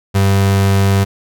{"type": "tone", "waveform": "35% pulse", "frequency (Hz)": 98, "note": "G2", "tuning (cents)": 0, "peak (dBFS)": -8, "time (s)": [0.14, 1.05], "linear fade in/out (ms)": 20, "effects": []}